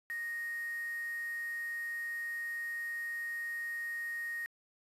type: tone with quantisation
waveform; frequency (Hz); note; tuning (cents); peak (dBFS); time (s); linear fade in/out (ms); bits
sine; 1864.7; A#6; 0; -36; 0.1-4.46; 0; 8
effects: resampled to 32000 Hz